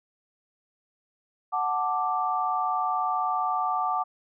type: chord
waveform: sine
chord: D major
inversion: first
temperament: equal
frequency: 740 / 880 / 1174.7 Hz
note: F#5 / A5 / D6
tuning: 0 / 0 / 0 cents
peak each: -28 / -30 / -27 dBFS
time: 1.52-4.04 s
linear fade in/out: 20 ms
effects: none

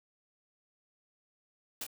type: noise with echo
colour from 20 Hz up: white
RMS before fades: -38 dBFS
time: 1.81-1.84 s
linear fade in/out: 2 ms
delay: 26 ms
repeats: 1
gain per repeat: -6 dB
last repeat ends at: 1.866 s
effects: none

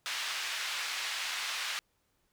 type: band-pass noise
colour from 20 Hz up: white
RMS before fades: -36 dBFS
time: 0.06-1.79 s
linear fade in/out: 0 ms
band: 1300 to 3700 Hz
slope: 12 dB/octave
effects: pink hiss -75 dBFS RMS until 2.32 s

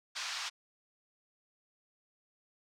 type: band-pass noise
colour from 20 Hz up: white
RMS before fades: -39 dBFS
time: 0.15-0.5 s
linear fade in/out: 20 ms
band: 870 to 5700 Hz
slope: 24 dB/octave
effects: none

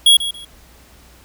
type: tone with echo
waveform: square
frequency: 3322 Hz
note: G#7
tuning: in tune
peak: -7 dBFS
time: 0.06-0.17 s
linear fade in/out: 5 ms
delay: 140 ms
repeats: 2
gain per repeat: -13 dB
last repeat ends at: 0.45 s
effects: added 60 Hz sine -48 dBFS peak until 1.24 s + pink hiss -48 dBFS RMS until 1.24 s

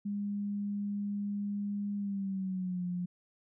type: tone with pitch glide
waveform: sine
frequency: 203.4 to 178.1 Hz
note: G#3 to F3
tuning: -36 to +34 cents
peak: -32 dBFS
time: 0.05-3.06 s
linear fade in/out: 10 ms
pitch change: -230 cents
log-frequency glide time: 1.97-2.85 s
effects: none

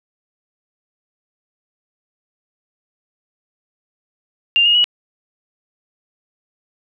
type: tone with pitch steps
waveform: sine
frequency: 2794 / 2858 / 2923 Hz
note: F7 / F7 / F#7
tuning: 0 / +39 / -22 cents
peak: -10 dBFS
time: 4.56-4.842 s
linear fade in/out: 0 ms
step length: 94 ms
effects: none

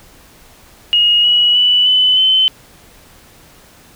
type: tone with pitch steps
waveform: sine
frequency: 2874 / 2919 / 2965 / 3012 / 3059 Hz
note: F7 / F#7 / F#7 / F#7 / G7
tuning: +49 / -24 / +3 / +30 / -43 cents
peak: -8 dBFS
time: 0.93-2.48 s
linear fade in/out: 0 ms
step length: 310 ms
effects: pink hiss -44 dBFS RMS until 3.95 s

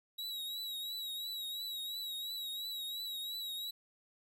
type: tone with vibrato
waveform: 45% pulse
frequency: 3856 Hz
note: B7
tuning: 42 cents flat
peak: -38 dBFS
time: 0.18-3.71 s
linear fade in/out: 10 ms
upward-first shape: triangle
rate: 2.9 Hz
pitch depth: 61 cents each way
effects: none

